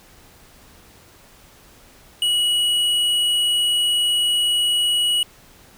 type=tone with hard clipping; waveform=triangle; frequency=2919 Hz; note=F#7; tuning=24 cents flat; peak=-18 dBFS; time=2.22-5.23 s; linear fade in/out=2 ms; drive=11 dB; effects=pink hiss -49 dBFS RMS until 5.77 s